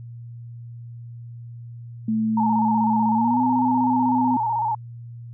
sine tone with pitch glide, 220 to 252.7 Hz, A3 to B3, 0 to +40 cents, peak -19 dBFS, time 2.08-4.37 s, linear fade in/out 5 ms, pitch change +240 cents, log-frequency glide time 3.12-3.41 s
sine tone with vibrato, 890 Hz, A5, 20 cents sharp, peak -20 dBFS, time 2.37-4.75 s, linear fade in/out 5 ms, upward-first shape square, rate 16 Hz, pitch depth 69 cents each way
effects added 118 Hz sine -35 dBFS peak until 5.33 s

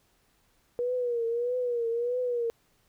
sine tone with vibrato, 480 Hz, B4, 49 cents flat, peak -26 dBFS, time 0.79-2.5 s, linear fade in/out 0 ms, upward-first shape triangle, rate 1.6 Hz, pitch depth 89 cents each way, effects pink hiss -68 dBFS RMS until 2.88 s

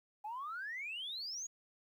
sine exponential sweep, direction up, 817 to 6830 Hz, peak -39 dBFS, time 0.24-1.47 s, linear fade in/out 10 ms, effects tanh soft clip ceiling -36 dBFS + 12-bit

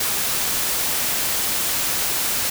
white noise, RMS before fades -22 dBFS, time 0-2.5 s, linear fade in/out 5 ms, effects none

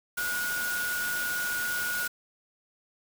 sine tone in noise, 1450 Hz, F#6, 35 cents flat, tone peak -29 dBFS, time 0.17-2.08 s, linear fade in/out 10 ms, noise white, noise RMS -35 dBFS, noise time 0.17-2.08 s, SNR +3 dB, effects none

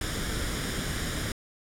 pink noise with comb filter, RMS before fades -31 dBFS, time 0.01-1.32 s, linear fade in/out 2 ms, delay 0.57 ms, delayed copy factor +0.55, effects low-pass 11000 Hz 12 dB/octave

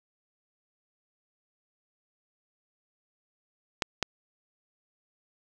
clicks, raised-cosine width 0.2 ms, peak -8 dBFS, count 2, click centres 3.822 / 4.027 s, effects none

